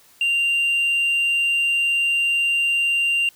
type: tone with hard clipping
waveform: triangle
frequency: 2779 Hz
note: F7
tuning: 9 cents flat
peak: -16 dBFS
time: 0.21-3.29 s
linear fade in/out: 2 ms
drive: 1 dB
effects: white hiss -53 dBFS RMS until 3.35 s